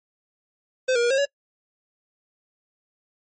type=tone with pitch steps; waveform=square; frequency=515 / 474 / 477.9 / 538 / 564 Hz; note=C5 / A#4 / A#4 / C5 / C#5; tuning=-28 / +29 / +43 / +48 / +30 cents; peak=-19 dBFS; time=0.88-1.255 s; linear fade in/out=10 ms; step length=75 ms; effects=noise-tail reverb RT60 0.1 s tail -26 dB re dry + MP3 32 kbps